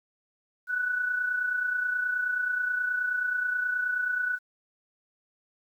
sine tone pair together, 1480 / 1509.4 Hz, F#6 / F#6, 0 / +34 cents, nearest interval unison, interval 34 cents, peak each -26 / -35 dBFS, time 0.67-4.39 s, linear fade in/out 50 ms, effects 10-bit

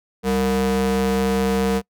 square ring-modulated tone, 131.7 Hz, C3, 12 cents sharp, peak -15 dBFS, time 0.23-1.82 s, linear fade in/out 50 ms, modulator 328 Hz, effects noise-tail reverb RT60 0.1 s tail -24 dB re dry

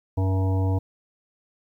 harmonic tone with a mistuned harmonic, 94.9 Hz, F#2, 44 cents sharp, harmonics 1 / 3 / 5 / 7 / 9 / 10, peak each -20 / -30 / -34 / -37 / -39 / -40 dBFS, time 0.17-0.79 s, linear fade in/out 10 ms, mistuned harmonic 9, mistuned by -19 cents, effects 10-bit

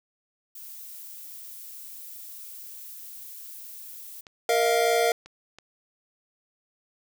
violet noise, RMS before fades -42 dBFS, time 0.55-4.21 s, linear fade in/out 5 ms
clicks, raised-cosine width 0.2 ms, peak -28 dBFS, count 4, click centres 4.268 / 4.67 / 5.26 / 5.586 s
square chord, Bb suspended fourth, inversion none, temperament equal with one note detuned, 466.2 / 635.3 / 698.5 Hz, Bb4 / Eb5 / F5, 0 / +36 / 0 cents, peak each -24 / -28 / -25 dBFS, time 4.49-5.12 s, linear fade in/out 2 ms
effects none

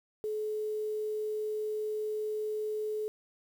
sine tone with quantisation, 427.5 Hz, A4, 50 cents flat, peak -31 dBFS, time 0.24-3.08 s, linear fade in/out 0 ms, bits 9, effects none

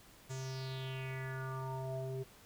square tone with low-pass filter sweep, 131.7 Hz, C3, 12 cents sharp, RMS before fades -41 dBFS, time 0.29-2.24 s, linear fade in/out 20 ms, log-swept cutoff 7400 to 440 Hz, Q 5, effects pink hiss -60 dBFS RMS until 2.45 s

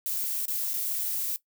violet noise with dropouts, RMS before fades -30 dBFS, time 0.06-1.36 s, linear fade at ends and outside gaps 0 ms, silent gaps 0.455-0.481 / 0.733-0.739 s, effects noise-tail reverb RT60 0.1 s tail -17 dB re dry

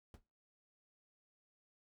brown noise with exponential decay, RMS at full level -43 dBFS, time 0.14-0.22 s, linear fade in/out 1 ms, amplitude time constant 17 ms, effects noise-tail reverb RT60 0.3 s tail -19 dB re dry

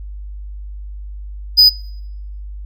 triangle tone, 4981 Hz, D#8, 1 cent sharp, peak -3 dBFS, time 1.57-1.7 s, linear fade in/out 20 ms, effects noise-tail reverb RT60 0.8 s tail -24 dB re dry + added 50 Hz sine -27 dBFS peak until 2.65 s

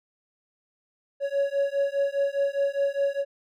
triangle beating tone pair, 556 / 560.9 Hz, C#5 / C#5, +5 / +20 cents, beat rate 4.9 Hz, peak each -24 dBFS, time 1.2-3.25 s, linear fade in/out 50 ms, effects none

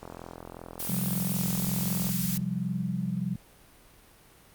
click train, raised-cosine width 1 ms, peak -26 dBFS, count 89, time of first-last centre 0.03-2.091 s, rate 42.7 Hz
blue noise, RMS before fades -33 dBFS, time 0.79-2.38 s, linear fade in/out 10 ms
sine chord, C suspended fourth, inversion none, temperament equal, 130.81 / 174.61 / 196 Hz, C3 / F3 / G3, 0 / 0 / 0 cents, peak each -34 / -31 / -32 dBFS, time 0.89-3.36 s, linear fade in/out 5 ms
effects pink hiss -56 dBFS RMS until 4.54 s + Opus 48 kbps

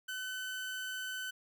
30% pulse tone, 1515 Hz, F#6, 40 cents sharp, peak -35 dBFS, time 0.08-1.31 s, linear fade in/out 10 ms, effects none

